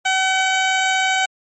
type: tone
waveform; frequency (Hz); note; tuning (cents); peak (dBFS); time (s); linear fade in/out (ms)
15% pulse; 759; F#5; +44; -9; 0.05-1.26; 10
effects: MP3 32 kbps